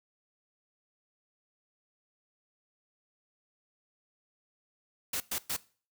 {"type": "noise bursts", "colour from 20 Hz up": "white", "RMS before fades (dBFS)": -33, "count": 3, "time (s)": [5.13, 5.566], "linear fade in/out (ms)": 5, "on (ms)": 72, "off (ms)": 110, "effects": ["noise-tail reverb RT60 0.4 s tail -20 dB re dry"]}